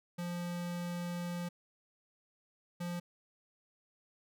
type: tone bursts at uneven times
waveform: square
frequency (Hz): 174.61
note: F3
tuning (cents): 0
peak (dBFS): -37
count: 2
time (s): 0.18-1.49 / 2.8-3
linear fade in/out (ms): 10
effects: none